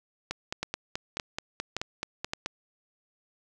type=two click trains; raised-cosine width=0.2 ms; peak=-14 / -13 dBFS; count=11 / 4; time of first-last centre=0.31-2.461 / 0.63-2.335 s; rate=4.65 / 1.76 Hz; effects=none